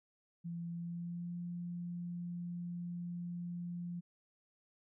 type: tone with pitch glide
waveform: sine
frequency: 170 to 174.17 Hz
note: F3 to F3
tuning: -46 to -4 cents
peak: -39 dBFS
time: 0.44-4.01 s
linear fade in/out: 20 ms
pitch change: +42 cents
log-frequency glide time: 0.7-1.35 s
effects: none